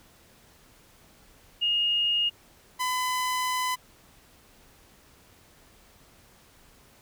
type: tone pair in turn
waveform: sine / sawtooth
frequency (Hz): 2852 / 1008.3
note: F7 / B5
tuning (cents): +36 / +36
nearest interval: octave + tritone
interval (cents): 1800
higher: first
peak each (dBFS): -22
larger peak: neither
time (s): 1.61-2.3 / 2.79-3.76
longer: second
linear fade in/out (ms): 20
effects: pink hiss -57 dBFS RMS until 7.01 s